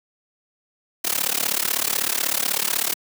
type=noise with amplitude modulation; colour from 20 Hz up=white; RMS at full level=-19 dBFS; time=1.04-2.94 s; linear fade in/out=10 ms; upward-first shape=sine; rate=36.1 Hz; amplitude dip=95%; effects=high-pass 200 Hz 12 dB/octave